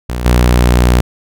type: tone with level steps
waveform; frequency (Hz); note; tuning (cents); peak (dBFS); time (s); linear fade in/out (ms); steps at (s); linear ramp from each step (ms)
sawtooth; 60.8; B1; -26; -13 / -3; 0.09-1.01; 5; 0.25; 2
effects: none